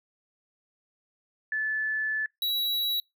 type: tone pair in turn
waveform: sine / square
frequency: 1738 / 3902 Hz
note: A6 / B7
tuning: -22 / -22 cents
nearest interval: octave + major second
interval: 1400 cents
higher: second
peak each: -26 dBFS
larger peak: neither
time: 1.52-2.26 / 2.42-3 s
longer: first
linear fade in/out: 2 ms
effects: noise-tail reverb RT60 0.2 s tail -26 dB re dry